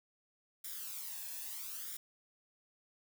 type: noise with flanger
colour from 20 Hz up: blue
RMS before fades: -44 dBFS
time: 0.64-1.97 s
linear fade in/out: 5 ms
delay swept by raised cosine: 0.56 to 1.18 ms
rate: 0.76 Hz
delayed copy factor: +0.75
effects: none